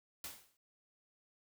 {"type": "noise with exponential decay", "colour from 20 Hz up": "white", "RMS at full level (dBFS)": -42, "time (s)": [0.24, 0.57], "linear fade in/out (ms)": 2, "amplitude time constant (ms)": 71, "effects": []}